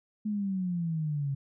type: exponential sweep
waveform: sine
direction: down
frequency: 214.9 to 136.1 Hz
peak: -28 dBFS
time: 0.25-1.35 s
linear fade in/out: 10 ms
effects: none